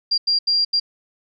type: tone bursts at uneven times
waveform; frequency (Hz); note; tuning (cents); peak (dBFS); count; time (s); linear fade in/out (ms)
sine; 4768; D8; +25; -15; 4; 0.11-0.18 / 0.27-0.39 / 0.47-0.65 / 0.73-0.8; 10
effects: none